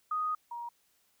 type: tone pair in turn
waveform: sine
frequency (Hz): 1244.5 / 946.5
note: D#6 / A#5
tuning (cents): 0 / +26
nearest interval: perfect fourth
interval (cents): 474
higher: first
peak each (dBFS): -29 / -37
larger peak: first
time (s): 0.11-0.35 / 0.51-0.69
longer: first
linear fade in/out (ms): 5
effects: white hiss -71 dBFS RMS until 1.2 s